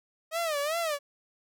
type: tone with vibrato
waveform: sawtooth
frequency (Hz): 622.3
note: D#5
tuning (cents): 0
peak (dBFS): -24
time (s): 0.31-0.99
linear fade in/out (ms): 50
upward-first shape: sine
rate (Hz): 2.6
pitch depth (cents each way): 160
effects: none